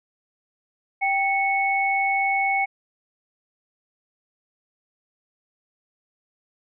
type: tone pair together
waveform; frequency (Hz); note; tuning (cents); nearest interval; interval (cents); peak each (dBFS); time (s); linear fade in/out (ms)
sine; 784 / 2209; G5 / C#7; 0 / -7; octave + tritone; 1793; -22; 1.01-2.66; 20
effects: none